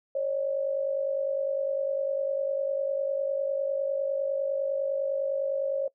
sine tone pair together, 548.1 / 598 Hz, C#5 / D5, -20 / +31 cents, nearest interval major second, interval 151 cents, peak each -26 / -32 dBFS, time 0.15-5.88 s, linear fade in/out 5 ms, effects noise-tail reverb RT60 0.1 s tail -22 dB re dry

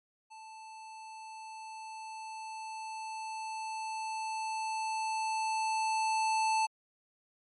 square tone with level ramp, 880 Hz, A5, in tune, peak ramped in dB -48 to -27 dBFS, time 0.3-6.67 s, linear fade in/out 20 ms, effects MP3 48 kbps

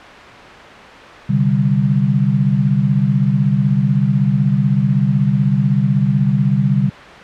sine chord, C suspended second, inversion none, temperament equal, 130.81 / 146.83 / 196 Hz, C3 / D3 / G3, 0 / 0 / 0 cents, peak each -16 dBFS, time 1.29-6.9 s, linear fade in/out 10 ms, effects white hiss -34 dBFS RMS until 7.23 s + low-pass 2000 Hz 12 dB/octave

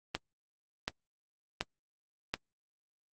click train, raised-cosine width 0.2 ms, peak -13 dBFS, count 4, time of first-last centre 0.15-2.34 s, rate 1.37 Hz, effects Opus 24 kbps

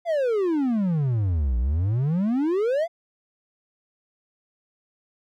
triangle exponential two-way sweep, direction down then up, 705 to 57.2 to 705 Hz, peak -18 dBFS, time 0.05-2.88 s, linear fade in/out 50 ms, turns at 1.58 s, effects none

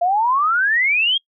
sine exponential sweep, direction up, 678 to 3299 Hz, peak -14 dBFS, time 0.01-1.18 s, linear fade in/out 10 ms, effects noise-tail reverb RT60 0.1 s tail -25 dB re dry

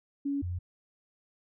sine tone pair in turn, 281.1 / 88.93 Hz, C#4 / F2, +24 / +32 cents, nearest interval octave + minor sixth, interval 1992 cents, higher first, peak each -28 / -31 dBFS, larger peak first, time 0.25-0.42 / 0.42-0.59 s, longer neither, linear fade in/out 10 ms, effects none

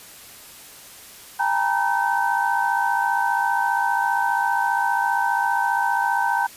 sine tone cluster, 801 / 904 / 959 / 1535 Hz, G5 / A5 / A#5 / G6, +37 / +47 / +49 / -37 cents, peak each -24 dBFS, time 1.39-6.47 s, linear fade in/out 10 ms, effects white hiss -43 dBFS RMS until 6.56 s + resampled to 32000 Hz

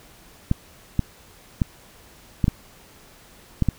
clicks, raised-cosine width 5 ms, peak -6 dBFS, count 7, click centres 0.514 / 0.993 / 1.618 / 2.442 / 2.481 / 3.623 / 3.687 s, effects pink hiss -50 dBFS RMS until 3.78 s

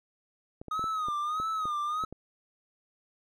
clicks, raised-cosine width 2 ms, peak -28 dBFS, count 9, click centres 0.615 / 0.683 / 0.794 / 0.841 / 1.085 / 1.4 / 1.655 / 2.038 / 2.126 s
triangle tone with vibrato, 1244.5 Hz, D#6, in tune, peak -27 dBFS, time 0.71-2.05 s, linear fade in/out 5 ms, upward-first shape sine, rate 1.6 Hz, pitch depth 92 cents each way
effects none

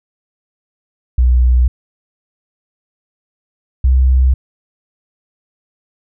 sine tone pair in turn, 61.74 / 64.54 Hz, B1 / C2, 0 / -23 cents, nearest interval minor second, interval 77 cents, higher second, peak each -7 dBFS, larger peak neither, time 1.18-1.68 / 3.84-4.34 s, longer neither, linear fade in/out 5 ms, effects none

